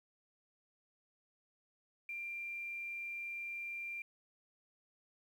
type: tone with quantisation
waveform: sine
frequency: 2377 Hz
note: D7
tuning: 20 cents sharp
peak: -40 dBFS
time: 2.09-4.02 s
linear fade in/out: 2 ms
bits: 11
effects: none